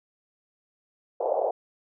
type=band-pass noise; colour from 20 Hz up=pink; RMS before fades=-26 dBFS; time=1.2-1.51 s; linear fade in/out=5 ms; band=460 to 800 Hz; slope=48 dB/octave; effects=none